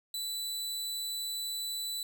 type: tone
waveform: sawtooth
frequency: 3976 Hz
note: B7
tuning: 11 cents sharp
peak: -31 dBFS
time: 0.14-2.03 s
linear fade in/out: 2 ms
effects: none